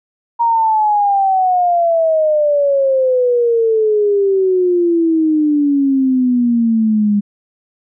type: exponential sweep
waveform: sine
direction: down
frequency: 943 to 202.7 Hz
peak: -10 dBFS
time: 0.39-7.21 s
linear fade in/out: 20 ms
effects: none